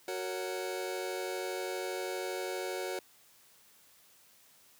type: chord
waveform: sawtooth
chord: F# major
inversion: none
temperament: just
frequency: 370 / 462.5 / 555 Hz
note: F#4 / A#4 / C#5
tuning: 0 / -14 / +2 cents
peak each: -33 / -37 / -36 dBFS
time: 0.08-2.99 s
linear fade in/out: 2 ms
effects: white hiss -62 dBFS RMS until 4.79 s + high-pass 80 Hz 12 dB/octave